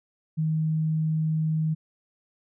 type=tone; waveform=sine; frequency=157.5 Hz; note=D#3; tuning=21 cents sharp; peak=-22 dBFS; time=0.37-1.75 s; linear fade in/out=20 ms; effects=none